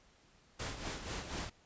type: noise with tremolo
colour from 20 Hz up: pink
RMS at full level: -39 dBFS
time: 0.59-1.5 s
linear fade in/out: 10 ms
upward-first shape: sine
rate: 4.1 Hz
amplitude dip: 60%
effects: pink hiss -66 dBFS RMS until 1.65 s + resampled to 16000 Hz